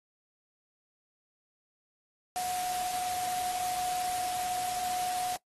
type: tone in noise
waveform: sine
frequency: 729 Hz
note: F#5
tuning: 26 cents flat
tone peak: -31 dBFS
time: 2.36-5.36 s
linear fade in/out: 0 ms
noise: white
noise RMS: -38 dBFS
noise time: 2.36-5.36 s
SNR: +4 dB
effects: noise-tail reverb RT60 0.1 s tail -20 dB re dry + AAC 32 kbps